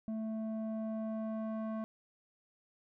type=tone with low-pass filter sweep; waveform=square; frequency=220 Hz; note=A3; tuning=in tune; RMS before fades=-38 dBFS; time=0.08-1.84 s; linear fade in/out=0 ms; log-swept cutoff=470 to 1000 Hz; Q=1.6; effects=none